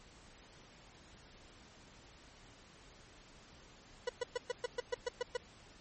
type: tone bursts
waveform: 40% pulse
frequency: 489.6 Hz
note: B4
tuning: 15 cents flat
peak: -32 dBFS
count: 10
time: 4.07-5.37 s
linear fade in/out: 5 ms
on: 22 ms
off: 120 ms
effects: pink hiss -59 dBFS RMS until 5.8 s + MP3 32 kbps